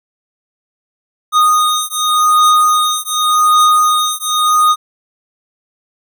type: beating tone pair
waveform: square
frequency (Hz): 1236 / 1236.87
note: D#6 / D#6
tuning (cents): -12 / -11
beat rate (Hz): 0.87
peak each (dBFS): -13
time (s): 1.32-4.76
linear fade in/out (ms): 50
effects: none